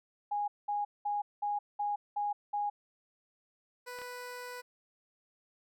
sine tone bursts, 824 Hz, G#5, 14 cents flat, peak -30 dBFS, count 7, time 0.31-2.7 s, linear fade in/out 10 ms, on 170 ms, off 200 ms
15% pulse tone, 493.9 Hz, B4, in tune, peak -35 dBFS, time 3.86-4.62 s, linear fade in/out 20 ms
clicks, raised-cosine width 0.3 ms, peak -31 dBFS, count 2, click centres 3.988 / 4.017 s
effects none

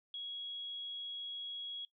sine tone, 3322 Hz, G#7, in tune, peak -40 dBFS, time 0.14-1.85 s, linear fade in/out 2 ms, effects noise-tail reverb RT60 0.1 s tail -18 dB re dry

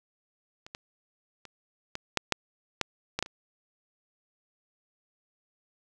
clicks, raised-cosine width 0.2 ms, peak -27 / -21 / -28 / -17 / -7 / -6 / -8 / -12 / -11 / -26 dBFS, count 10, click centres 0.665 / 0.749 / 1.453 / 1.954 / 2.173 / 2.323 / 2.813 / 3.19 / 3.226 / 3.261 s, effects none

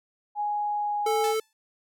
sine tone with pitch glide, 831 to 825.3 Hz, G#5 to G#5, +1 to -11 cents, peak -25 dBFS, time 0.35-1.35 s, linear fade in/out 50 ms, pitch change -12 cents, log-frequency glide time 0.77-1.19 s
square tone, 440 Hz, A4, in tune, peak -25 dBFS, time 1.06-1.4 s, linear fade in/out 5 ms
5% pulse tone with exponential decay, 875 Hz, A5, 10 cents flat, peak -22 dBFS, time 1.24-1.53 s, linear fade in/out 1 ms, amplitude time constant 61 ms
effects none

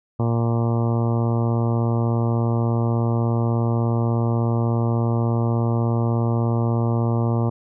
harmonic tone, 116.54 Hz, A#2, in tune, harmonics 1 / 2 / 3 / 4 / 5 / 6 / 7 / 8 / 9 / 10, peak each -19 / -25 / -29 / -31 / -33 / -35 / -36 / -37 / -38 / -39 dBFS, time 0.19-7.5 s, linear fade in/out 10 ms, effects none

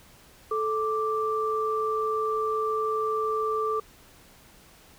sine tone pair together, 436.5 / 1174.7 Hz, A4 / D6, -14 / 0 cents, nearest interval octave + perfect fourth, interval 1714 cents, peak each -27 dBFS, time 0.51-3.8 s, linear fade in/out 5 ms, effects pink hiss -54 dBFS RMS until 4.98 s

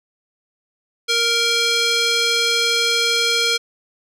square tone with band-pass filter, 466.2 Hz, A#4, in tune, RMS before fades -18 dBFS, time 1.08-3.58 s, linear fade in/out 20 ms, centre 4000 Hz, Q 1.5, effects none

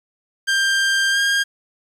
sawtooth tone with pitch glide, 1587 to 1613.8 Hz, G6 to G6, +21 to +50 cents, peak -12 dBFS, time 0.47-1.44 s, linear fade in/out 20 ms, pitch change +29 cents, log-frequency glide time 1.11-1.18 s, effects low-pass 8000 Hz 12 dB/octave + 8-bit

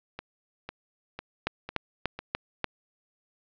two click trains, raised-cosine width 0.3 ms, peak -20 / -10 dBFS, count 5 / 5, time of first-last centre 0.19-2.19 / 1.47-2.643 s, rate 2 / 3.41 Hz, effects low-pass 4000 Hz 12 dB/octave

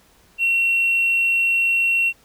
sine tone with hard clipping, 2727 Hz, F7, 42 cents flat, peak -16 dBFS, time 0.38-2.13 s, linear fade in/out 50 ms, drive 1 dB, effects pink hiss -55 dBFS RMS until 2.24 s

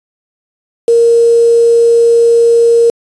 sine tone with quantisation, 466.2 Hz, A#4, in tune, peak -4 dBFS, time 0.88-2.9 s, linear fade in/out 2 ms, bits 4, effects resampled to 22050 Hz

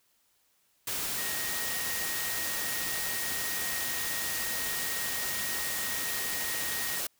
sine tone in noise, 1875 Hz, A#6, 10 cents sharp, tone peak -38 dBFS, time 1.18-7 s, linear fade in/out 5 ms, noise white, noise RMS -33 dBFS, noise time 0.87-7.07 s, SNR -8 dB, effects white hiss -70 dBFS RMS until 7.19 s

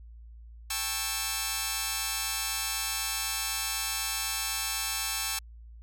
5% pulse chord, A dominant seventh, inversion third, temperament just, 792 / 880 / 1100 / 1320 Hz, G5 / A5 / C#6 / E6, +18 / 0 / -14 / +2 cents, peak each -25 dBFS, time 0.7-5.39 s, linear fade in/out 5 ms, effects added 57 Hz sine -45 dBFS peak until 5.82 s

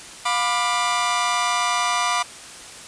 sawtooth chord, B diminished, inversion second, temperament just, 711.2 / 987.8 / 1185.3 Hz, F5 / B5 / D6, +31 / 0 / +16 cents, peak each -22 / -20 / -19 dBFS, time 0.25-2.23 s, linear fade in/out 10 ms, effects white hiss -39 dBFS RMS until 2.87 s + resampled to 22050 Hz

